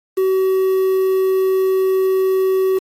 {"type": "tone with quantisation", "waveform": "triangle", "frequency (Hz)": 378.8, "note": "F#4", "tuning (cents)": 41, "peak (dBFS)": -11, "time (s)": [0.17, 2.79], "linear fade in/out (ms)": 10, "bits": 6, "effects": ["AAC 48 kbps"]}